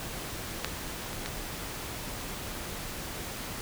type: clicks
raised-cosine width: 0.2 ms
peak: -11 / -23 / -16 dBFS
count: 3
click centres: 0.646 / 1.131 / 1.26 s
effects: pink hiss -38 dBFS RMS until 3.61 s